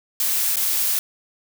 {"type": "noise with dropouts", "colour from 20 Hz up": "blue", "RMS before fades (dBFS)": -21, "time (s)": [0.2, 0.99], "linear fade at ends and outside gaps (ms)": 1, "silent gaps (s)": [0.558, 0.568], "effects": []}